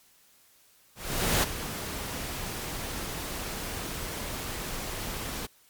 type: noise with ADSR envelope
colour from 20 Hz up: pink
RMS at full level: -23 dBFS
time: 0.95-5.47 s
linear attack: 480 ms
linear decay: 17 ms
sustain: -12 dB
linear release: 17 ms
effects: white hiss -61 dBFS RMS until 5.69 s + MP3 96 kbps